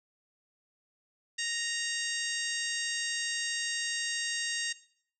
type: harmonic tone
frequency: 932.3 Hz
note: A#5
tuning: in tune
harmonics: 2 / 3 / 4 / 5 / 6 / 7 / 8 / 9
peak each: -36 / -38 / -39 / -40 / -41 / -41 / -42 / -43 dBFS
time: 1.38-4.73 s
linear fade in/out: 10 ms
effects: noise-tail reverb RT60 0.6 s tail -18 dB re dry